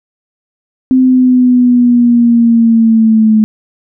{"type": "linear sweep", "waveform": "sine", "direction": "down", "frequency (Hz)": [259.5, 215.5], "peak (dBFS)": -4, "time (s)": [0.91, 3.44], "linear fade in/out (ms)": 0, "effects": []}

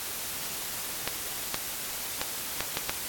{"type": "clicks", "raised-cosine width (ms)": 0.2, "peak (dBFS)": -10, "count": 6, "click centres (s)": [1.076, 1.544, 2.215, 2.606, 2.771, 2.895], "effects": ["white hiss -35 dBFS RMS until 3.08 s", "AAC 64 kbps"]}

